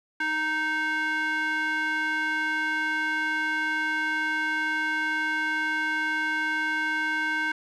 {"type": "tone with band-pass filter", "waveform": "square", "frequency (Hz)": 311.1, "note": "D#4", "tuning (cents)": 0, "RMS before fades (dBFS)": -27, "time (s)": [0.2, 7.52], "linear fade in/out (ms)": 5, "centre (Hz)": 1700, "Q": 3.8, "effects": []}